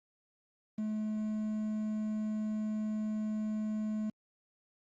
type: tone with quantisation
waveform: triangle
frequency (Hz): 214.8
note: A3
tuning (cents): -41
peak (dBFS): -30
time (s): 0.78-4.1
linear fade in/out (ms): 5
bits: 9
effects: low-pass 4000 Hz 12 dB/octave + Opus 32 kbps